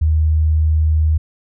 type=tone; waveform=sine; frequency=78.1 Hz; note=D#2; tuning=7 cents sharp; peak=-11 dBFS; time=0.01-1.18 s; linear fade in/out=10 ms; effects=none